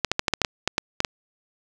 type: clicks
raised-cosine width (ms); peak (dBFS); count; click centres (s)
0.2; -3; 11; 0.047 / 0.116 / 0.194 / 0.282 / 0.337 / 0.417 / 0.448 / 0.676 / 0.781 / 1.004 / 1.048
effects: none